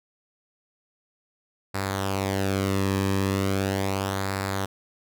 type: tone with flanger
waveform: sawtooth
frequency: 97.2 Hz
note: G2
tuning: 14 cents flat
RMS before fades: -26 dBFS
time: 1.74-4.66 s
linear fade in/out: 10 ms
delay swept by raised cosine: 0.32 to 1.42 ms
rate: 0.38 Hz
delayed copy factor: -0.6
effects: none